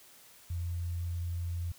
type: tone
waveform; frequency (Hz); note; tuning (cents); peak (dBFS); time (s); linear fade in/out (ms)
sine; 86.2; F2; -22; -32; 0.5-1.72; 5
effects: white hiss -57 dBFS RMS until 1.78 s